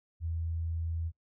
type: tone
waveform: sine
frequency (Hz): 82.5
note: E2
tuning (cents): +2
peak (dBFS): -31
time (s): 0.2-1.12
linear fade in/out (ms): 50
effects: noise-tail reverb RT60 0.1 s tail -22 dB re dry